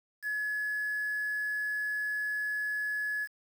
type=tone with quantisation; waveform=sine; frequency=1700 Hz; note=G#6; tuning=40 cents sharp; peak=-30 dBFS; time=0.22-3.28 s; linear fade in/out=50 ms; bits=8; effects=none

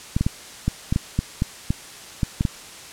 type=clicks; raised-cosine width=5 ms; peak=-7 dBFS; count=12; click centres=0.165 / 0.21 / 0.265 / 0.68 / 0.925 / 0.961 / 1.19 / 1.421 / 1.705 / 2.232 / 2.409 / 2.452 s; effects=white hiss -40 dBFS RMS until 2.92 s + low-pass 9000 Hz 12 dB/octave

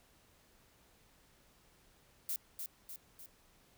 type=noise with echo; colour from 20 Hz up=violet; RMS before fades=-37 dBFS; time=2.29-2.36 s; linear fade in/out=2 ms; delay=300 ms; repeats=3; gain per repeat=-5 dB; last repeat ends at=3.26 s; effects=pink hiss -67 dBFS RMS until 3.77 s

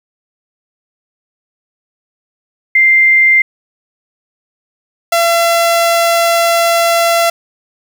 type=tone pair in turn; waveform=sine / sawtooth; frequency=2093 / 677.4 Hz; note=C7 / E5; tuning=0 / +47 cents; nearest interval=octave + minor sixth; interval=1953 cents; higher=first; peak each=-5 dBFS; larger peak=neither; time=2.75-3.42 / 5.12-7.3 s; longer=second; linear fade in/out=5 ms; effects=7-bit

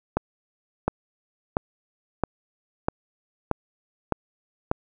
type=accelerating click train; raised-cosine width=1 ms; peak=-7 dBFS; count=8; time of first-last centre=0.17-4.714 s; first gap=710 ms; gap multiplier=0.97; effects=none

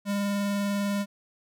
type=tone with vibrato; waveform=square; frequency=201.6 Hz; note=G3; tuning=49 cents sharp; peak=-26 dBFS; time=0.05-1.06 s; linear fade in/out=50 ms; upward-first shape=triangle; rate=20 Hz; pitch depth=22 cents each way; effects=none

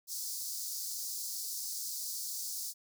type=high-pass noise; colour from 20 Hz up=pink; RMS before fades=-39 dBFS; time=0.07-2.74 s; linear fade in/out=50 ms; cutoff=4600 Hz; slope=48 dB/octave; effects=none

